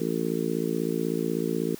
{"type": "harmonic tone", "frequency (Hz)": 56.2, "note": "A1", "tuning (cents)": 37, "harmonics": [3, 4, 5, 6, 7, 8], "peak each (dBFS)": [-32, -32, -32, -32, -32, -32], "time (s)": [0, 1.75], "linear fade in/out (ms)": 5, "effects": ["white hiss -47 dBFS RMS until 1.79 s"]}